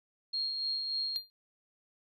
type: tone with tremolo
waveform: sine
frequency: 4248 Hz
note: C8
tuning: 25 cents sharp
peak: -30 dBFS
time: 0.33-1.17 s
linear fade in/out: 10 ms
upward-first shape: sine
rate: 3.4 Hz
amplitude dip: 35%
type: tone with exponential decay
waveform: triangle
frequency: 4200 Hz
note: C8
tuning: 6 cents sharp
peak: -28 dBFS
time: 1.16-1.3 s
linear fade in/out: 0 ms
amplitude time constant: 30 ms
effects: none